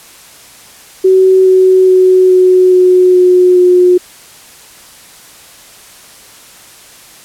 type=tone with pitch steps; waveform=sine; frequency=376.8 / 374 / 371.2 / 368.4 / 365.7 / 362.9 / 360.2 Hz; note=F#4 / F#4 / F#4 / F#4 / F#4 / F#4 / F#4; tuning=+32 / +19 / +6 / -7 / -20 / -34 / -46 cents; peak=-3 dBFS; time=1.04-3.98 s; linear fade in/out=10 ms; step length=420 ms; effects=white hiss -37 dBFS RMS until 7.24 s + low-pass 12000 Hz 12 dB/octave